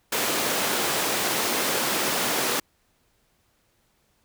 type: high-pass noise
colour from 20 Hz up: pink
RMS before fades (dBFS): -25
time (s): 0.12-2.6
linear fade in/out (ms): 5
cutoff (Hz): 300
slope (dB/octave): 12
effects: pink hiss -67 dBFS RMS until 4.24 s